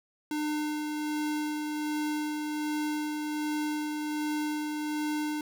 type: tone with tremolo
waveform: square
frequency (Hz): 301.7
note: D4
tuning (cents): +47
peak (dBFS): -29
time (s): 0.31-5.41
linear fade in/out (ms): 2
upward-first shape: sine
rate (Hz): 1.3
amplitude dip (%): 30
effects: none